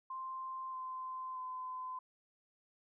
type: tone with pitch steps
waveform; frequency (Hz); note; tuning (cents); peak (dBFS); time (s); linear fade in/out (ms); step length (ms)
sine; 1046.5 / 1034.5 / 1022.6; C6 / C6 / C6; 0 / -20 / -40; -40; 0.1-1.99; 5; 630
effects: none